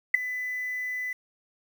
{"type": "tone with ADSR envelope", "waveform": "sine", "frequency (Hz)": 2000, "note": "B6", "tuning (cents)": 21, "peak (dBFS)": -11, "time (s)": [0.14, 1.13], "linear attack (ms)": 6, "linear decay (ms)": 7, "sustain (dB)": -18, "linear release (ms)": 5, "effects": ["8-bit"]}